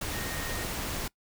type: tone in noise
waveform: sine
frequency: 1856 Hz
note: A#6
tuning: 8 cents flat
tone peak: -41 dBFS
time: 0.13-0.64 s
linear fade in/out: 5 ms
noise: pink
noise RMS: -34 dBFS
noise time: 0.01-1.08 s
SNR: -10 dB
effects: noise-tail reverb RT60 0.1 s tail -22 dB re dry